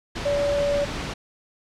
sine tone in noise, 573 Hz, D5, 43 cents flat, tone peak -20 dBFS, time 0.25-0.85 s, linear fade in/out 10 ms, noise pink, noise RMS -30 dBFS, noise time 0.15-1.14 s, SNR +7 dB, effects low-pass 5000 Hz 12 dB/octave

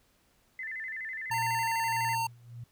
sine tone with vibrato, 1906 Hz, A#6, 38 cents sharp, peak -35 dBFS, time 0.59-2.15 s, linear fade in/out 2 ms, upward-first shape square, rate 12 Hz, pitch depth 120 cents each way
sine tone with tremolo, 119 Hz, A#2, 36 cents sharp, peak -37 dBFS, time 1.3-2.64 s, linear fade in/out 5 ms, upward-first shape sine, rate 1.6 Hz, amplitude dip 85%
square tone, 912 Hz, A#5, 38 cents flat, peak -29 dBFS, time 1.31-2.27 s, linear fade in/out 5 ms
effects pink hiss -68 dBFS RMS until 2.71 s

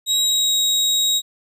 30% pulse tone with pitch glide, 3824 to 3798 Hz, A#7 to A#7, +43 to +32 cents, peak -13 dBFS, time 0.06-1.22 s, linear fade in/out 50 ms, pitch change -11 cents, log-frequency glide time 0.27-0.55 s, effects none

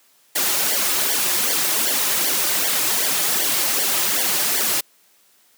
white noise with flanger, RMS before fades -20 dBFS, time 0.35-4.81 s, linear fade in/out 10 ms, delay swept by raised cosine 0.76 to 4.46 ms, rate 2.6 Hz, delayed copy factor -1, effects white hiss -57 dBFS RMS until 5.57 s + high-pass 200 Hz 12 dB/octave

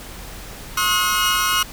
sawtooth tone cluster, 1072 / 1274 / 1449 / 2895 Hz, C6 / D#6 / F#6 / F#7, +42 / +41 / -37 / -38 cents, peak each -19 dBFS, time 0.77-1.63 s, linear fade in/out 5 ms, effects added 42 Hz sine -38 dBFS peak until 1.72 s + pink hiss -37 dBFS RMS until 1.72 s

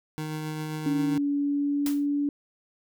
25% pulse tone with tremolo, 154.8 Hz, D#3, 9 cents flat, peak -26 dBFS, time 0.18-1.18 s, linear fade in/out 0 ms, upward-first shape triangle, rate 7.5 Hz, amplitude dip 25%
sine tone with pitch glide, 285.4 to 287.6 Hz, D4 to D4, -49 to -36 cents, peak -23 dBFS, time 0.86-2.29 s, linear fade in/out 2 ms, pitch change +13 cents, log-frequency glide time 1.39-2.17 s
white noise with exponential decay, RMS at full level -32 dBFS, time 1.86-2.06 s, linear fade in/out 2 ms, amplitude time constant 43 ms
effects none

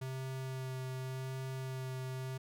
square tone with vibrato, 130.81 Hz, C3, in tune, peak -39 dBFS, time 0.01-2.38 s, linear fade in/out 10 ms, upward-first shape sine, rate 0.87 Hz, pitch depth 12 cents each way, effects none

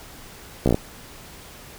slowing click train, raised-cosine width 2 ms, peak -5 dBFS, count 6, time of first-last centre 0.66-0.745 s, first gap 15 ms, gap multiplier 1.06, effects pink hiss -43 dBFS RMS until 1.78 s

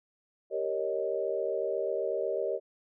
sine chord, Eb dominant seventh, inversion first, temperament equal, 392 / 466.2 / 554.4 / 622.3 Hz, G4 / Bb4 / Db5 / Eb5, 0 / 0 / 0 / 0 cents, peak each -34 dBFS, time 0.5-2.6 s, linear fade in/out 50 ms, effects none

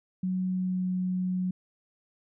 sine tone with pitch glide, 185 to 183.51 Hz, F#3 to F#3, 0 to -14 cents, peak -26 dBFS, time 0.23-1.51 s, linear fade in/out 5 ms, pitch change -14 cents, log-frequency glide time 0.46-0.89 s, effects none

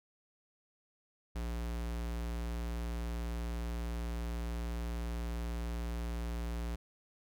square tone, 58.27 Hz, A#1, in tune, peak -36 dBFS, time 1.35-6.76 s, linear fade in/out 10 ms, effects none

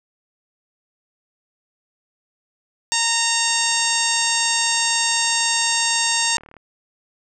harmonic tone, 922 Hz, A#5, 19 cents flat, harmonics 1 / 2 / 3 / 4 / 5 / 6 / 7 / 8 / 9, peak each -26 / -26 / -26 / -26 / -26 / -26 / -26 / -26 / -26 dBFS, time 2.92-6.37 s, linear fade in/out 0 ms
click train, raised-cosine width 0.5 ms, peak -28 dBFS, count 118, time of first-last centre 3.48-6.567 s, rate 37.9 Hz
effects none

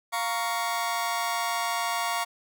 sawtooth chord, Bb minor, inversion second, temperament just, 699.2 / 932.3 / 1118.8 Hz, F5 / Bb5 / Db6, +2 / 0 / +16 cents, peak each -27 dBFS, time 0.12-2.25 s, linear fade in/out 20 ms, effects none

